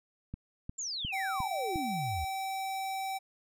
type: click train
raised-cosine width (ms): 5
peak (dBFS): -26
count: 5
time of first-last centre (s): 0.34-1.758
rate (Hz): 2.82
type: exponential sweep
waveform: sine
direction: down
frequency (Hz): 7459 to 69.3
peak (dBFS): -34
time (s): 0.78-2.25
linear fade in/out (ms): 10
type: tone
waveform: square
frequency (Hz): 771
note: G5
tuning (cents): -29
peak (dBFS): -34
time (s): 1.12-3.19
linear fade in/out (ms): 20
effects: none